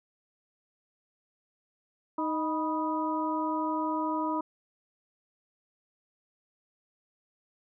harmonic tone with a mistuned harmonic, 311.1 Hz, D#4, in tune, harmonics 1 / 2 / 3 / 4, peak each -31 / -37 / -31 / -37 dBFS, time 2.18-4.41 s, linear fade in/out 5 ms, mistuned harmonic 3, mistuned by +81 cents, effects none

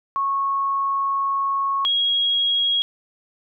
sine tone pair in turn, 1100 / 3296 Hz, C#6 / G#7, -14 / -14 cents, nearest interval octave + perfect fifth, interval 1900 cents, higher second, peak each -19 / -17 dBFS, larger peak second, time 0.16-1.85 / 1.85-2.82 s, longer first, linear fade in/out 0 ms, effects none

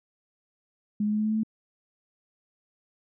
sine tone with pitch steps, 208.7 / 210.5 / 212.3 / 214.2 / 216.1 / 217.9 / 219.8 Hz, G#3 / G#3 / G#3 / A3 / A3 / A3 / A3, +9 / +24 / +38 / -46 / -31 / -17 / -2 cents, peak -23 dBFS, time 1-1.434 s, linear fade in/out 5 ms, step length 62 ms, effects none

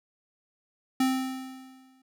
square tone with exponential decay, 261.2 Hz, C4, 3 cents flat, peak -21 dBFS, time 1-2.02 s, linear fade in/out 5 ms, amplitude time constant 220 ms, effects none

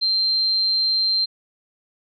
sine tone, 4149 Hz, C8, 15 cents flat, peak -17 dBFS, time 0.01-1.26 s, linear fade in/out 20 ms, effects none

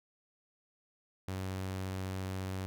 sawtooth tone, 94.5 Hz, F#2, 37 cents sharp, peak -32 dBFS, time 1.28-2.66 s, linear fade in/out 0 ms, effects none

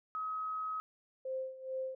sine tone, 1272 Hz, D#6, 38 cents sharp, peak -35 dBFS, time 0.15-0.8 s, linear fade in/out 0 ms
sine tone with tremolo, 523.3 Hz, C5, in tune, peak -34 dBFS, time 1.25-1.95 s, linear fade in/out 5 ms, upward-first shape sine, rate 2.3 Hz, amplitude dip 80%
effects none

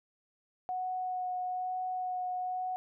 sine tone with vibrato, 735 Hz, F#5, 12 cents flat, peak -32 dBFS, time 0.69-2.76 s, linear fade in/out 0 ms, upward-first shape sine, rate 1.1 Hz, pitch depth 11 cents each way, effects none

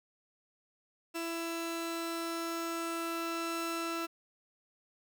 sawtooth tone pair together, 333.2 / 1333 Hz, E4 / E6, +19 / +19 cents, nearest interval 2 octaves, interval 2400 cents, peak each -32 / -36 dBFS, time 1.14-4.07 s, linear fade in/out 20 ms, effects none

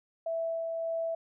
sine tone with tremolo, 659.3 Hz, E5, in tune, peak -29 dBFS, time 0.26-1.15 s, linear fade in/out 5 ms, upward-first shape sine, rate 1.7 Hz, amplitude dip 25%, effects none

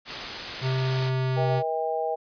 white noise, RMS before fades -32 dBFS, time 0.05-1.12 s, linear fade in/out 50 ms
square tone with pitch glide, 130.81 to 129.83 Hz, C3 to C3, 0 to -13 cents, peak -24 dBFS, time 0.61-1.63 s, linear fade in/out 50 ms, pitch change -13 cents, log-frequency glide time 0.81-1.45 s
harmonic tone, 159.9 Hz, D#3, 48 cents sharp, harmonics 3 / 4 / 5, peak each -29 / -29 / -29 dBFS, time 1.36-2.16 s, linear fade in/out 20 ms
effects resampled to 11025 Hz

